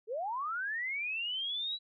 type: linear sweep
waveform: sine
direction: up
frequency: 407.2 to 3951 Hz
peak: -33 dBFS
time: 0.07-1.79 s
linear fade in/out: 50 ms
effects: none